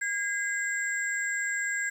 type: tone cluster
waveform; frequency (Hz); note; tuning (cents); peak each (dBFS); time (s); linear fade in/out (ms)
sine; 1629 / 2044 / 7590; G#6 / C7 / A#8; -34 / -41 / +30; -29 / -34 / -36; 0.01-1.9; 10
effects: 9-bit